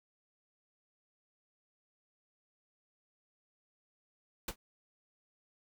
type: noise with exponential decay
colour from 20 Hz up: pink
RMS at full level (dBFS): -31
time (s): 4.48-4.56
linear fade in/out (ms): 5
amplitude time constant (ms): 17
effects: none